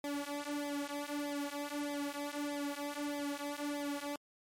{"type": "tone with flanger", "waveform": "sawtooth", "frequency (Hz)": 288.7, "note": "D4", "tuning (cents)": -30, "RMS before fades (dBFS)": -39, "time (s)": [0.04, 4.16], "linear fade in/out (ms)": 2, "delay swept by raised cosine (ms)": [0.7, 4.2], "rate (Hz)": 1.6, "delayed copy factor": -0.95, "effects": ["MP3 64 kbps"]}